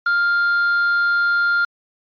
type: tone with quantisation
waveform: triangle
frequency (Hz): 1400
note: F6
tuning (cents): +4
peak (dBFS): -13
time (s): 0.06-1.65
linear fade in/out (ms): 5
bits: 6
effects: resampled to 11025 Hz